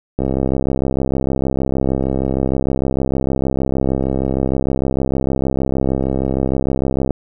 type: click train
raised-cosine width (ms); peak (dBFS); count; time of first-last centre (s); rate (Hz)
2; -5; 461; 0.19-7.107; 66.5
effects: none